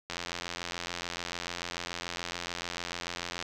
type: click train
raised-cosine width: 0.2 ms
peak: -17 dBFS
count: 290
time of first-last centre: 0.1-3.426 s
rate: 86.9 Hz
effects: none